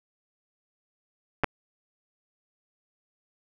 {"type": "clicks", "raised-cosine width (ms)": 0.5, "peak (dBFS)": -8, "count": 2, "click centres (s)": [1.436, 1.443], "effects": []}